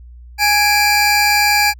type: tone pair together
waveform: 25% pulse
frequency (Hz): 830.5 / 2349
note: G#5 / D7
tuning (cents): 0 / 0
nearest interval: octave + tritone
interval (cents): 1800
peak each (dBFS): -10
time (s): 0.38-1.74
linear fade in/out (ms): 50
effects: added 60 Hz sine -35 dBFS peak until 1.79 s